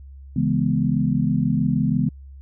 sine chord, C# minor seventh, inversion none, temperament equal, 138.59 / 164.81 / 207.7 / 246.9 Hz, C#3 / E3 / G#3 / B3, 0 / 0 / 0 / 0 cents, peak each -23 dBFS, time 0.36-2.09 s, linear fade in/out 5 ms, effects added 68 Hz sine -38 dBFS peak until 2.41 s

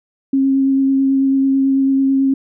sine tone with vibrato, 270 Hz, C#4, 45 cents flat, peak -11 dBFS, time 0.33-2.34 s, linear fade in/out 5 ms, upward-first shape sine, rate 9.1 Hz, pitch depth 11 cents each way, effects none

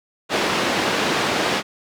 pink band-pass noise, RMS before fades -21 dBFS, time 0.29-1.63 s, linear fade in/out 50 ms, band 250 to 4300 Hz, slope 12 dB/octave, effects none

